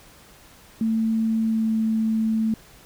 sine tone with pitch glide, 223.1 to 221.3 Hz, A3 to A3, +24 to +10 cents, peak -19 dBFS, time 0.81-2.54 s, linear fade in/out 2 ms, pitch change -14 cents, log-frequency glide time 1.44-1.73 s, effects pink hiss -50 dBFS RMS until 2.85 s

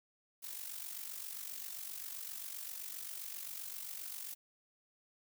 blue noise with amplitude modulation, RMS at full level -42 dBFS, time 0.42-4.35 s, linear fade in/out 20 ms, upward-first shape sine, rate 47.6 Hz, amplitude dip 65%, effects none

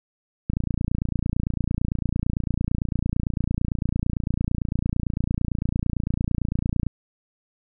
click train, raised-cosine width 5 ms, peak -11 dBFS, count 185, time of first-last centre 0.5-6.867 s, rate 28.9 Hz, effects none

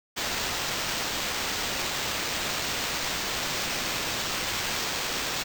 blue noise with sample-and-hold, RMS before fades -30 dBFS, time 0.16-5.44 s, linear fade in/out 20 ms, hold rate 11025 Hz, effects none

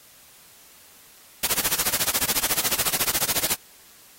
white noise with tremolo, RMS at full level -20 dBFS, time 1.43-3.55 s, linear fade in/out 5 ms, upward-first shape sine, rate 14 Hz, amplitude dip 95%, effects white hiss -51 dBFS RMS until 4.18 s + AAC 48 kbps

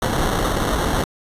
pink noise with sample-and-hold, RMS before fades -20 dBFS, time 0.02-1.04 s, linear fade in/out 2 ms, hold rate 2450 Hz, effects resampled to 32000 Hz

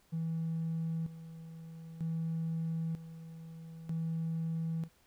triangle tone with tremolo, 163.2 Hz, E3, 17 cents flat, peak -29 dBFS, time 0.12-4.89 s, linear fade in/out 20 ms, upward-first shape square, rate 0.53 Hz, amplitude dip 80%, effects tanh soft clip ceiling -29 dBFS + pink hiss -68 dBFS RMS until 5.06 s

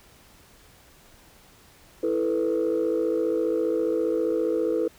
sine chord, E suspended fourth, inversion none, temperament just, 329.6 / 439.5 / 494.4 Hz, E4 / A4 / B4, 0 / -2 / +2 cents, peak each -25 dBFS, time 2.03-4.88 s, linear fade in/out 5 ms, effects tanh soft clip ceiling -16 dBFS + pink hiss -54 dBFS RMS until 4.98 s

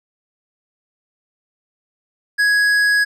sine tone with tanh clipping, 1666 Hz, G#6, 5 cents sharp, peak -14 dBFS, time 2.38-3.05 s, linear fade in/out 20 ms, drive 11 dB, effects none

